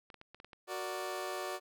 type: clicks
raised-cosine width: 0.3 ms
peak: -35 dBFS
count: 7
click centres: 0.102 / 0.143 / 0.214 / 0.346 / 0.401 / 0.446 / 0.532 s
type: chord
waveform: 20% pulse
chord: Gb augmented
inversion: none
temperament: equal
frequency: 370 / 466.2 / 587.3 Hz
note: Gb4 / Bb4 / D5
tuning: 0 / 0 / 0 cents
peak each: -35 / -41 / -36 dBFS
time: 0.67-1.6 s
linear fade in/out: 50 ms
effects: none